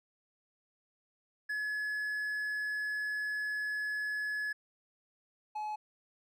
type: tone pair in turn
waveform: triangle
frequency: 1701 / 850.5 Hz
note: G#6 / G#5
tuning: +41 / +41 cents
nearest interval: octave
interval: 1200 cents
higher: first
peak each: -31 / -33 dBFS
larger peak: first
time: 1.49-4.53 / 5.55-5.76 s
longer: first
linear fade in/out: 10 ms
effects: none